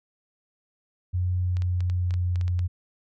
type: tone with pitch glide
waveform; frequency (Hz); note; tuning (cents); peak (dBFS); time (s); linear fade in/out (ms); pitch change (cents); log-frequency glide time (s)
sine; 90.3 to 89.01; F#2 to F2; -42 to +33; -22; 1.13-2.68; 20; -25; 1.42-2.45
type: clicks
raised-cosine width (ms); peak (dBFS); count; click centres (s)
0.2; -25; 10; 1.569 / 1.621 / 1.806 / 1.899 / 2.108 / 2.14 / 2.358 / 2.412 / 2.48 / 2.592
effects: none